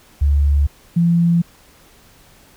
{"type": "tone pair in turn", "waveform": "sine", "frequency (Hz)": [71.6, 170.29], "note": ["D2", "F3"], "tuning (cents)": [-43, -43], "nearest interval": "octave + minor third", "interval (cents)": 1500, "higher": "second", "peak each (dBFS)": -11, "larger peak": "neither", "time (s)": [[0.21, 0.67], [0.96, 1.42]], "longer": "neither", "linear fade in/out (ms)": 10, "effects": ["pink hiss -49 dBFS RMS until 2.56 s"]}